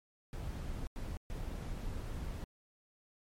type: noise bursts at uneven times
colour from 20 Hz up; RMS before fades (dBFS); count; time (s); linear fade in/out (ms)
brown; -40; 3; 0.33-0.87 / 0.96-1.17 / 1.3-2.44; 0
effects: MP3 64 kbps